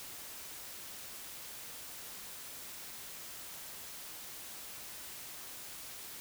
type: silence
effects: white hiss -47 dBFS RMS until 6.2 s